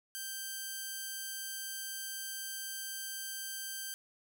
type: tone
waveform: 5% pulse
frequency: 1568 Hz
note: G6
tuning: in tune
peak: -28 dBFS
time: 0.15-3.94 s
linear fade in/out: 0 ms
effects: 9-bit